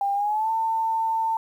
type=tone with pitch glide; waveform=sine; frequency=799 to 896.8 Hz; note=G5 to A5; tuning=+33 to +33 cents; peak=-21 dBFS; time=0.01-1.37 s; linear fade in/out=2 ms; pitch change=+200 cents; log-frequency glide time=0.14-0.51 s; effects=9-bit